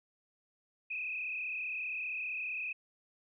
sine tone with frequency modulation, 2525 Hz, D#7, 25 cents sharp, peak -35 dBFS, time 0.9-2.73 s, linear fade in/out 10 ms, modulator 35.2 Hz, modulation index 2.6, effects none

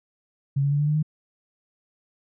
sine tone with pitch steps, 138.59 / 141.5 / 144.48 / 147.51 / 150.61 / 153.78 Hz, C#3 / C#3 / D3 / D3 / D3 / D#3, 0 / +36 / -28 / +8 / +44 / -20 cents, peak -19 dBFS, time 0.56-1.028 s, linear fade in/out 10 ms, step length 78 ms, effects none

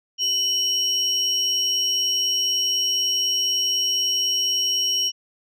sine tone pair together, 2986 / 5596 Hz, F#7 / F8, +15 / +3 cents, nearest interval major seventh, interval 1088 cents, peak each -20 dBFS, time 0.18-5.12 s, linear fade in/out 50 ms, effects tanh soft clip ceiling -16 dBFS

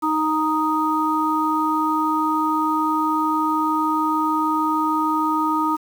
harmonic tone, 311.1 Hz, D#4, in tune, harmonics 1 / 3 / 4, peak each -22 / -22 / -22 dBFS, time 0.02-5.77 s, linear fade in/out 20 ms, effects 7-bit

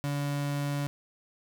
35% pulse tone, 143.3 Hz, D3, 42 cents flat, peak -27 dBFS, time 0.04-0.87 s, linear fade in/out 0 ms, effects none

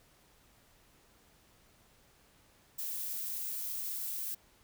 violet noise, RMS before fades -38 dBFS, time 2.78-4.35 s, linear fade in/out 10 ms, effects pink hiss -65 dBFS RMS until 4.63 s

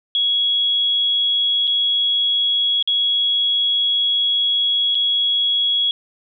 sine tone with dropouts, 3335 Hz, G#7, 7 cents sharp, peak -15 dBFS, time 0.15-5.91 s, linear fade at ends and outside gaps 1 ms, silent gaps 1.672-1.676 / 2.826-2.875 / 4.947-4.952 s, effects none

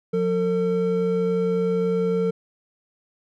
triangle tone pair together, 179.3 / 451.8 Hz, F3 / A4, +46 / +46 cents, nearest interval octave + major third, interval 1600 cents, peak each -22 / -19 dBFS, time 0.13-2.31 s, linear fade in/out 10 ms, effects none

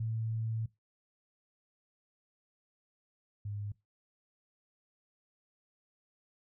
sine tone pair in turn, 112.1 / 102.69 Hz, A2 / G#2, +33 / -19 cents, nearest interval major second, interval 152 cents, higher first, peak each -32 / -36 dBFS, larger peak first, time 0-0.66 / 3.45-3.72 s, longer first, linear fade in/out 5 ms, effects noise-tail reverb RT60 0.2 s tail -20 dB re dry

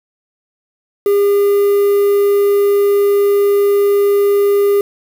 triangle tone with quantisation, 404.1 Hz, G#4, 47 cents flat, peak -7 dBFS, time 1.06-4.81 s, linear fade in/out 2 ms, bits 5, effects none

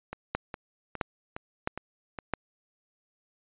two click trains, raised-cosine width 0.5 ms, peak -12 / -21 dBFS, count 4 / 6, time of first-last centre 0.35-2.337 / 0.13-2.188 s, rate 1.51 / 2.43 Hz, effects resampled to 8000 Hz

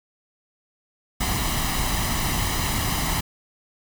pink noise with comb filter, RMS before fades -24 dBFS, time 1.2-3.21 s, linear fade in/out 10 ms, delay 1 ms, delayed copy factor +0.6, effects none

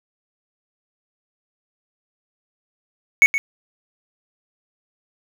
triangle tone with echo, 2217 Hz, C#7, in tune, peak -5 dBFS, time 3.22-3.26 s, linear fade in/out 0 ms, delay 120 ms, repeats 1, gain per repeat -11 dB, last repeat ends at 3.38 s, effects none

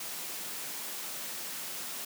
white high-pass noise, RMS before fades -39 dBFS, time 0-2.05 s, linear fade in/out 5 ms, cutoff 140 Hz, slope 48 dB/octave, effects none

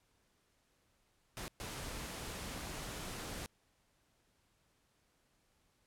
pink noise bursts at uneven times, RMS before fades -44 dBFS, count 2, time 1.37-1.48 / 1.6-3.46 s, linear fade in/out 0 ms, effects pink hiss -75 dBFS RMS until 5.86 s + low-pass 12000 Hz 12 dB/octave

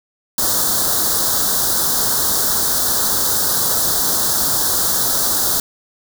white band-stop noise, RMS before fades -17 dBFS, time 0.38-5.6 s, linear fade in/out 2 ms, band 1600 to 3700 Hz, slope 48 dB/octave, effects none

